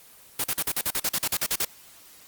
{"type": "noise bursts", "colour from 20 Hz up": "white", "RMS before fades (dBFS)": -25, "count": 14, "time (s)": [0.39, 1.65], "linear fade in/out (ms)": 5, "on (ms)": 51, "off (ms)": 42, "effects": ["white hiss -51 dBFS RMS until 2.27 s", "Opus 24 kbps"]}